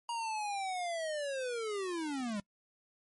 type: linear sweep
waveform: square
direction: down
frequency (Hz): 950 to 196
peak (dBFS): -35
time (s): 0.09-2.4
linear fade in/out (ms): 2
effects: noise-tail reverb RT60 0.1 s tail -24 dB re dry + MP3 48 kbps